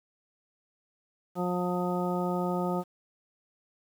harmonic tone, 178.7 Hz, F3, 40 cents sharp, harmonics 1 / 2 / 3 / 4 / 5 / 7, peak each -30 / -33 / -35 / -36 / -37 / -38 dBFS, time 1.35-2.84 s, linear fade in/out 50 ms, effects 9-bit

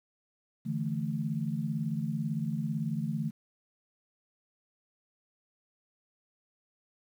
sine chord, D suspended second, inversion none, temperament equal, 146.83 / 164.81 / 220 Hz, D3 / E3 / A3, 0 / 0 / 0 cents, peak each -34 dBFS, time 0.65-3.31 s, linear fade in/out 20 ms, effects 10-bit

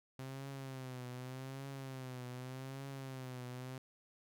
sawtooth tone with vibrato, 130.81 Hz, C3, in tune, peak -40 dBFS, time 0.19-3.78 s, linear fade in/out 2 ms, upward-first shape triangle, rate 0.84 Hz, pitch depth 94 cents each way, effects none

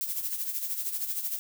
violet noise with tremolo, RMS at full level -30 dBFS, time 0.01-1.39 s, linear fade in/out 0 ms, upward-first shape sine, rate 13 Hz, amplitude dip 60%, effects none

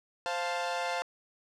sawtooth chord, F major, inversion second, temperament equal, 523.3 / 698.5 / 880 Hz, C5 / F5 / A5, 0 / 0 / 0 cents, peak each -32 / -30 / -32 dBFS, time 0.26-1.02 s, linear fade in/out 0 ms, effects low-pass 6000 Hz 12 dB/octave

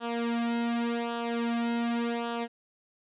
sawtooth tone with flanger, 234.6 Hz, A#3, 11 cents sharp, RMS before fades -30 dBFS, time 0-2.48 s, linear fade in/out 50 ms, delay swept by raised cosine 0.45 to 2.55 ms, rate 0.87 Hz, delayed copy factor -0.8, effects resampled to 8000 Hz

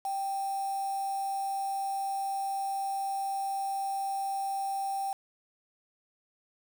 sine tone with quantisation, 784 Hz, G5, in tune, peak -30 dBFS, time 0.05-5.13 s, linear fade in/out 2 ms, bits 7, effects none

